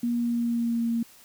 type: tone with pitch glide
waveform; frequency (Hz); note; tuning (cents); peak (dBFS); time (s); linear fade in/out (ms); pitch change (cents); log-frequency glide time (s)
sine; 238 to 231.9; A#3 to A#3; +36 to -9; -23; 0.03-1.03; 5; -45; 0.14-0.89
effects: white hiss -53 dBFS RMS until 1.24 s